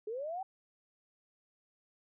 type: linear sweep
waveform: sine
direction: up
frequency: 410 to 784 Hz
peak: -36 dBFS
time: 0.07-0.43 s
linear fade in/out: 5 ms
effects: none